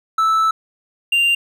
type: tone pair in turn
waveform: triangle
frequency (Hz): 1314 / 2784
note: E6 / F7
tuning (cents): -6 / -6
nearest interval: octave + minor second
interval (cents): 1300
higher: second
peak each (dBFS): -11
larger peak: neither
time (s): 0.18-0.51 / 1.12-1.35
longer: first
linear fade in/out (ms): 5
effects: none